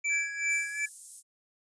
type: tone with tremolo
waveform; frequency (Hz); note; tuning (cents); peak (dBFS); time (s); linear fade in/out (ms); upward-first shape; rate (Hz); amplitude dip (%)
square; 2327; D7; -17; -26; 0.04-0.86; 10; sine; 2.6; 85
type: tone with pitch glide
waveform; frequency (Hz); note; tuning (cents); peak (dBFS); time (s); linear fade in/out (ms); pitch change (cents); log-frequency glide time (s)
triangle; 1661.2 to 1703; G#6 to G#6; 0 to +43; -35; 0.09-0.89; 50; +43; 0.69-0.78
type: high-pass noise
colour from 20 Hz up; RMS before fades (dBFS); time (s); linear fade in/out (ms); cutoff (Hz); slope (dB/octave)
pink; -43; 0.48-1.23; 50; 8500; 24
effects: resampled to 22050 Hz